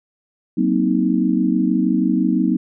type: chord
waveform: sine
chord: C half-diminished seventh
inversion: second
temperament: just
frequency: 188.37 / 235.5 / 261.6 / 314 Hz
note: Gb3 / Bb3 / C4 / Eb4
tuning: +31 / +18 / 0 / +16 cents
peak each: -20 dBFS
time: 0.57-2.57 s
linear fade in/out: 10 ms
effects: none